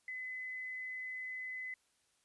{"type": "tone", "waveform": "sine", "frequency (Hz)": 2022, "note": "B6", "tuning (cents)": 40, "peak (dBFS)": -40, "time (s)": [0.08, 1.74], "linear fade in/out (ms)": 2, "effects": ["white hiss -75 dBFS RMS until 2.24 s", "resampled to 24000 Hz"]}